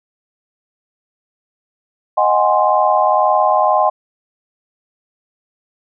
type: chord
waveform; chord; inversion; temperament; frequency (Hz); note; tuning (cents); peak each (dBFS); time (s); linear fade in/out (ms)
sine; Ab dominant seventh; second; equal with one note detuned; 622.3 / 740 / 822 / 1046.5; Eb5 / Gb5 / Ab5 / C6; 0 / 0 / -18 / 0; -16; 2.17-3.9; 10
effects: none